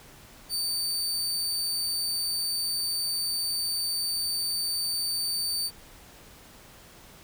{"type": "tone", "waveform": "sawtooth", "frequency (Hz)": 4584, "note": "D8", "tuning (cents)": -43, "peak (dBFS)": -24, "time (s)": [0.49, 5.71], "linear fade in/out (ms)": 50, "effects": ["pink hiss -51 dBFS RMS until 7.23 s"]}